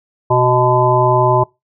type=harmonic tone with a mistuned harmonic; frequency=124.7 Hz; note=B2; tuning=17 cents sharp; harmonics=1 / 3 / 5 / 7 / 8; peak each=-16 / -16 / -16 / -16 / -16 dBFS; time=0.3-1.44 s; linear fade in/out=10 ms; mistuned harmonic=8; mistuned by=+29 cents; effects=noise-tail reverb RT60 0.2 s tail -23 dB re dry